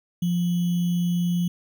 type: tone with sample-and-hold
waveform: sine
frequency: 174.61 Hz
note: F3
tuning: in tune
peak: -20 dBFS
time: 0.22-1.48 s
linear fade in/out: 5 ms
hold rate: 3150 Hz
effects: none